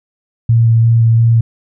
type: tone with vibrato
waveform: sine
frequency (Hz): 114.9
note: A#2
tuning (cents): -25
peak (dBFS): -6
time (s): 0.49-1.41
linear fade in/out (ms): 5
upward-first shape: square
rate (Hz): 2.9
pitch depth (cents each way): 10
effects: none